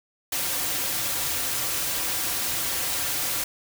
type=noise with comb filter; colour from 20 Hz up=white; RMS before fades=-27 dBFS; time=0.32-3.44 s; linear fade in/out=5 ms; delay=4.7 ms; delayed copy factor=-0.5; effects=none